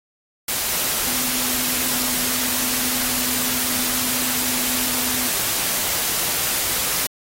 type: tone in noise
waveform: sine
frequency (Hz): 250.6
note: B3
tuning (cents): +25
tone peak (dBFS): -32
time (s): 1.07-5.28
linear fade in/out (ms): 5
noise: white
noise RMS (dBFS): -22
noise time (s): 0.48-7.07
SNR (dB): -13
effects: AAC 48 kbps